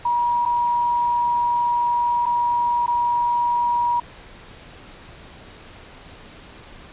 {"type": "tone with dropouts", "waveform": "sine", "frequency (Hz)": 958, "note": "A#5", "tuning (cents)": 47, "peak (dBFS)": -17, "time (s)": [0.05, 4], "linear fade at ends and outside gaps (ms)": 5, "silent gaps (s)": [[0.453, 0.459], [2.257, 2.263], [2.863, 2.878]], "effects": ["pink hiss -43 dBFS RMS until 6.92 s", "resampled to 8000 Hz"]}